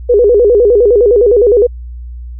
sine tone with vibrato, 445.9 Hz, A4, 23 cents sharp, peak -4 dBFS, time 0.09-1.67 s, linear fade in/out 10 ms, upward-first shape square, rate 9.8 Hz, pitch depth 150 cents each way, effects added 60 Hz sine -23 dBFS peak until 2.39 s

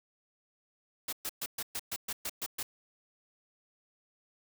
white noise bursts, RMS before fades -36 dBFS, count 10, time 1.08-2.63 s, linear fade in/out 5 ms, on 47 ms, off 120 ms, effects none

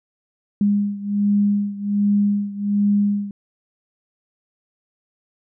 sine beating tone pair, 203.4 / 204.7 Hz, G#3 / G#3, -36 / -25 cents, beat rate 1.3 Hz, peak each -18 / -21 dBFS, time 0.61-3.31 s, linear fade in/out 2 ms, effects none

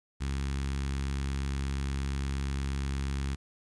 sawtooth tone with notch filter, 68.5 Hz, C#2, 20 cents flat, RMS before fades -32 dBFS, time 0.2-3.36 s, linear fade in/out 20 ms, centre 590 Hz, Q 0.63, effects resampled to 22050 Hz + 10-bit

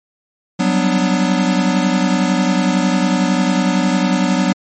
square chord, G major seventh, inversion third, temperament equal, 185 / 196 / 246.9 / 293.7 Hz, F#3 / G3 / B3 / D4, 0 / 0 / 0 / 0 cents, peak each -17 / -22 / -19 / -21 dBFS, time 0.59-4.53 s, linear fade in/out 10 ms, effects MP3 32 kbps

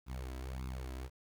sawtooth tone with flanger, 64.4 Hz, C2, 27 cents flat, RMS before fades -42 dBFS, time 0.06-1.1 s, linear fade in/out 50 ms, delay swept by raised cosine 0.79 to 3.09 ms, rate 1.7 Hz, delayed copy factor +0.85, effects 11-bit

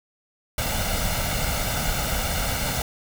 pink noise with comb filter, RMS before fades -25 dBFS, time 0.58-2.82 s, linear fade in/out 2 ms, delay 1.4 ms, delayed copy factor +0.65, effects none

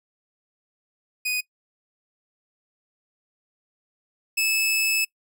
sawtooth tone pair in turn, 2489 / 2608 Hz, D#7 / E7, 0 / -19 cents, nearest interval minor second, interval 81 cents, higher second, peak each -20 / -17 dBFS, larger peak second, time 1.25-1.41 / 4.37-5.05 s, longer second, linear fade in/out 10 ms, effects noise-tail reverb RT60 0.1 s tail -22 dB re dry

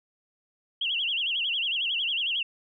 sine tone with vibrato, 3004 Hz, F#7, 26 cents sharp, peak -25 dBFS, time 0.81-2.43 s, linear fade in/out 5 ms, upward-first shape sine, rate 11 Hz, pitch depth 190 cents each way, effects none

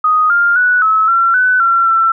sine tone with pitch steps, 1247 / 1401 / 1476 / 1295 / 1360 / 1501 / 1362 / 1342 Hz, D#6 / F6 / F#6 / E6 / F6 / F#6 / F6 / E6, +3 / +5 / -5 / -31 / -46 / +24 / -44 / +31 cents, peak -8 dBFS, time 0.04-2.12 s, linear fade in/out 5 ms, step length 260 ms, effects none

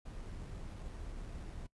brown noise with sample-and-hold, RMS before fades -45 dBFS, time 0.05-1.67 s, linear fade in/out 10 ms, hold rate 7350 Hz, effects noise-tail reverb RT60 0.1 s tail -20 dB re dry + resampled to 24000 Hz

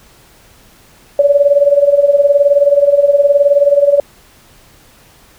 sine tone with tremolo, 570 Hz, C#5, 48 cents sharp, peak -3 dBFS, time 1.19-4 s, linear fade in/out 2 ms, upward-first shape sine, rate 19 Hz, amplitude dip 75%, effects pink hiss -45 dBFS RMS until 5.38 s

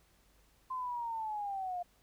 sine linear sweep, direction down, 1040 to 698.5 Hz, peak -35 dBFS, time 0.7-1.83 s, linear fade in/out 10 ms, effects added 50 Hz sine -69 dBFS peak until 2.02 s + pink hiss -69 dBFS RMS until 2.02 s

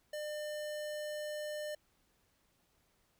square tone, 600 Hz, D5, 37 cents sharp, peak -39 dBFS, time 0.13-1.75 s, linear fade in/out 5 ms, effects pink hiss -74 dBFS RMS until 3.19 s

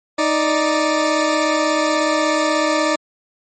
20% pulse tone pair together, 311.9 / 587.3 Hz, D#4 / D5, +4 / 0 cents, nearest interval major seventh, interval 1096 cents, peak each -13 dBFS, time 0.18-2.96 s, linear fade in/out 10 ms, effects MP3 32 kbps

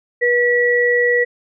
sine tone pair together, 484.7 / 1938.8 Hz, B4 / B6, -32 / -32 cents, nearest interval 2 octaves, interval 2400 cents, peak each -15 dBFS, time 0.21-1.25 s, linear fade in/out 20 ms, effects none

